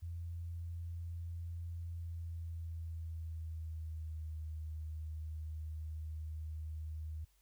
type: tone with pitch glide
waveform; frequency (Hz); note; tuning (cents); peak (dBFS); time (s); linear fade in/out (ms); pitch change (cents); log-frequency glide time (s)
sine; 84.8 to 78.21; E2 to D#2; +50 to +10; -40; 0.02-7.25; 10; -140; 1.86-4.41
effects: added 50 Hz sine -70 dBFS peak until 7.41 s + white hiss -75 dBFS RMS until 7.41 s